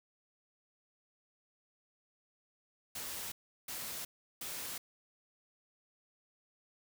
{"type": "noise bursts", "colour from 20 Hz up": "white", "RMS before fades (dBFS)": -42, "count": 3, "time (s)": [2.95, 4.78], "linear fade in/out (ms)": 5, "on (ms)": 370, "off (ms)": 360, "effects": []}